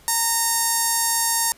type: tone with notch filter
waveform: 5% pulse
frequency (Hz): 921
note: A#5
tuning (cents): -21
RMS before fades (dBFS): -21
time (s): 0.08-1.52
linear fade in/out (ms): 0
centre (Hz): 3000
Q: 0.58
effects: pink hiss -51 dBFS RMS until 1.57 s + resampled to 32000 Hz